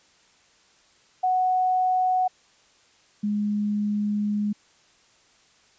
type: tone pair in turn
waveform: sine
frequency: 740 / 207.7 Hz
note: F#5 / G#3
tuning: 0 / 0 cents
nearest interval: octave + minor seventh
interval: 2200 cents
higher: first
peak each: -19 / -22 dBFS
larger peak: first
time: 1.23-2.28 / 3.23-4.53 s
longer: second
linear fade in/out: 10 ms
effects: white hiss -59 dBFS RMS until 5.78 s + resampled to 16000 Hz